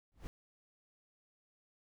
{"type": "noise with exponential growth", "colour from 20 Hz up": "brown", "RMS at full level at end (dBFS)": -39, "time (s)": [0.12, 0.27], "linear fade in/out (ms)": 0, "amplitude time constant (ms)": 31, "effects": []}